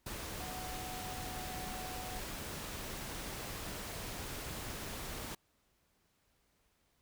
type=tone in noise; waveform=sine; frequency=740 Hz; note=F#5; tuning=in tune; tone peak=-46 dBFS; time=0.4-2.2 s; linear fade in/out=5 ms; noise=pink; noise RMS=-43 dBFS; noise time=0.06-5.35 s; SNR=-6 dB; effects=pink hiss -75 dBFS RMS until 7.01 s